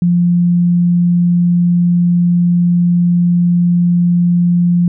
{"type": "tone", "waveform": "sine", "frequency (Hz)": 174.61, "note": "F3", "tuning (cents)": 0, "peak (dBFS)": -8, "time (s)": [0.02, 4.88], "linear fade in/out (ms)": 2, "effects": []}